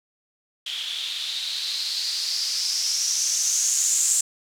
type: noise with low-pass filter sweep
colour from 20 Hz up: violet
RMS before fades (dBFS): -25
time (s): 0.66-4.21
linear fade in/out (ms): 5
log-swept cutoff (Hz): 3200 to 7500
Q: 5.8
effects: none